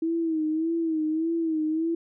sine tone with vibrato, 321.4 Hz, E4, 44 cents flat, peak -23 dBFS, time 0.02-1.95 s, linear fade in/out 5 ms, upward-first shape sine, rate 1.7 Hz, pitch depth 67 cents each way, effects none

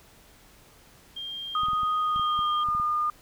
sine tone with tremolo, 3199 Hz, G7, 34 cents sharp, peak -33 dBFS, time 1.16-2.64 s, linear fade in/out 10 ms, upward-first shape square, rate 1 Hz, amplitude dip 60%
sine tone with pitch glide, 1244.5 to 1214.7 Hz, D#6 to D#6, 0 to -42 cents, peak -23 dBFS, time 1.55-3.1 s, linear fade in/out 2 ms, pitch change -42 cents, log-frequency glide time 1.99-2.49 s
clicks, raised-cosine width 5 ms, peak -29 dBFS, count 10, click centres 1.634 / 1.685 / 1.733 / 1.833 / 2.161 / 2.196 / 2.391 / 2.687 / 2.75 / 2.799 s
effects pink hiss -55 dBFS RMS until 3.21 s

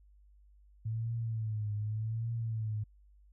sine tone with vibrato, 110 Hz, A2, in tune, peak -32 dBFS, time 0.85-2.84 s, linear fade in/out 10 ms, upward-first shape triangle, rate 0.85 Hz, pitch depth 100 cents each way, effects added 50 Hz sine -58 dBFS peak until 3.32 s

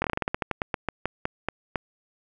slowing click train, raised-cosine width 0.5 ms, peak -10 dBFS, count 18, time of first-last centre 0.02-1.758 s, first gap 22 ms, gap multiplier 1.17, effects none

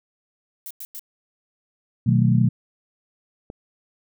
violet noise bursts, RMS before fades -35 dBFS, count 3, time 0.66-0.994 s, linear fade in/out 0 ms, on 46 ms, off 98 ms
sine chord, B dominant seventh, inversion none, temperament just, 123.47 / 154.34 / 185.21 / 222.2 Hz, B2 / D#3 / F#3 / A3, 0 / -14 / +2 / +17 cents, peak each -17 / -23 / -21 / -22 dBFS, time 2.06-2.49 s, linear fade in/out 10 ms
click, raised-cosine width 2 ms, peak -22 dBFS, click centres 3.501 s
effects none

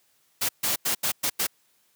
white noise bursts at uneven times, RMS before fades -25 dBFS, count 6, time 0.41-0.49 / 0.63-0.76 / 0.85-0.95 / 1.03-1.12 / 1.23-1.3 / 1.39-1.47 s, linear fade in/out 10 ms, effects white hiss -66 dBFS RMS until 1.95 s + high-pass 100 Hz 12 dB/octave

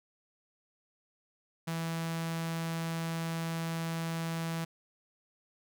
sawtooth tone with notch filter, 164.7 Hz, E3, 1 cent flat, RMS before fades -35 dBFS, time 1.67-4.65 s, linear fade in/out 10 ms, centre 390 Hz, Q 1.4, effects none

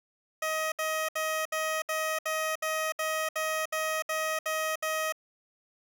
15% pulse tone bursts, 630 Hz, D#5, 21 cents sharp, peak -22 dBFS, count 13, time 0.42-5.124 s, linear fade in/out 5 ms, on 300 ms, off 67 ms, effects none

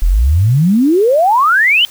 sine exponential sweep, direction up, 37.21 to 3136 Hz, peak -7 dBFS, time 0.02-1.85 s, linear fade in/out 0 ms, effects white hiss -38 dBFS RMS until 1.9 s

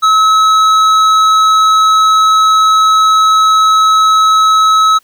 sine tone with hard clipping, 1291 Hz, E6, 37 cents flat, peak -7 dBFS, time 0.02-4.99 s, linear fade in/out 20 ms, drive 9 dB, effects white hiss -52 dBFS RMS until 5.03 s

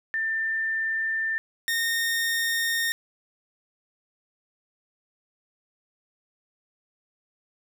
sine / sawtooth tone pair in turn, 1789 / 1839.3 Hz, A6 / A#6, +28 / -24 cents, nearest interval unison, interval 48 cents, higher second, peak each -24 / -20 dBFS, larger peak second, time 0.14-1.38 / 1.68-2.92 s, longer neither, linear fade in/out 0 ms, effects none

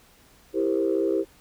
sine chord, C dominant seventh, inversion first, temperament equal with one note detuned, 329.6 / 395.4 / 466.2 / 523.3 Hz, E4 / G4 / Bb4 / C5, 0 / +15 / 0 / 0 cents, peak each -25 / -24 / -29 / -29 dBFS, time 0.53-1.25 s, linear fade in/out 50 ms, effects tanh soft clip ceiling -12 dBFS + pink hiss -56 dBFS RMS until 1.4 s

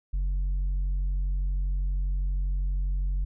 sine tone with tanh clipping, 46.25 Hz, F#1, in tune, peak -25 dBFS, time 0.13-3.25 s, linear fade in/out 10 ms, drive 3 dB, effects none

